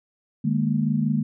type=chord; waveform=sine; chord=D# suspended fourth; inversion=none; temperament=equal with one note detuned; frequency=151.75 / 207.7 / 233.1 Hz; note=D#3 / G#3 / A#3; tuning=-43 / 0 / 0 cents; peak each=-24 dBFS; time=0.44-1.23 s; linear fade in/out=10 ms; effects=none